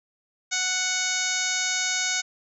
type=harmonic tone; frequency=740 Hz; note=F#5; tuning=in tune; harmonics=1 / 2 / 3 / 4 / 5 / 6 / 7 / 8 / 9 / 10; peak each=-39 / -31 / -30 / -37 / -32 / -35 / -34 / -33 / -29 / -39 dBFS; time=0.51-2.22 s; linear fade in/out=20 ms; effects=none